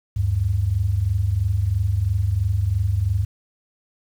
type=tone pair together; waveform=sine; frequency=76.99 / 100 Hz; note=D#2 / G2; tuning=-18 / +35 cents; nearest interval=perfect fourth; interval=453 cents; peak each=-23 / -19 dBFS; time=0.16-3.25 s; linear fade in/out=10 ms; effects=8-bit

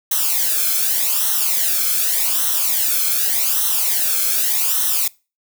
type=noise with flanger; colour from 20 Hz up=blue; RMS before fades=-18 dBFS; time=0.11-5.08 s; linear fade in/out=5 ms; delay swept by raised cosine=0.42 to 1.07 ms; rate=0.85 Hz; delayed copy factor=-0.75; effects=noise-tail reverb RT60 0.3 s tail -23 dB re dry

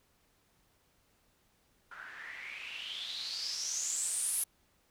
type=noise with low-pass filter sweep; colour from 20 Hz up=blue; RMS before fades=-38 dBFS; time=1.91-4.44 s; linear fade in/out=5 ms; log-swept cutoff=1400 to 11000 Hz; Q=7.8; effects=pink hiss -71 dBFS RMS until 4.9 s

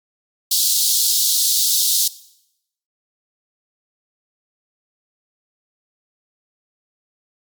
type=high-pass noise; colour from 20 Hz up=pink; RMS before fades=-17 dBFS; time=0.51-2.08 s; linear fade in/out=5 ms; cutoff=3700 Hz; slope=48 dB/octave; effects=noise-tail reverb RT60 0.8 s tail -18 dB re dry + Opus 48 kbps

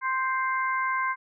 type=harmonic tone; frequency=523.3 Hz; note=C5; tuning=in tune; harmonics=2 / 3 / 4; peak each=-26 / -30 / -32 dBFS; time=0.01-1.16 s; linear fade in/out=50 ms; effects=none

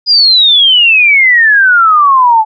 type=exponential sweep; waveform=sine; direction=down; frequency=4978 to 854 Hz; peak=-3 dBFS; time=0.06-2.45 s; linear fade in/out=50 ms; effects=none

